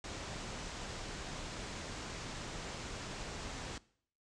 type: low-pass noise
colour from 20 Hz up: pink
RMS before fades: -44 dBFS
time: 0.04-3.78 s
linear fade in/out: 2 ms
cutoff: 8000 Hz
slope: 48 dB/octave
effects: noise-tail reverb RT60 0.6 s tail -21 dB re dry